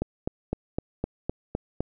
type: click train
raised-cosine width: 2 ms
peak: -13 dBFS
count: 8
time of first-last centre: 0.02-1.806 s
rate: 3.92 Hz
effects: none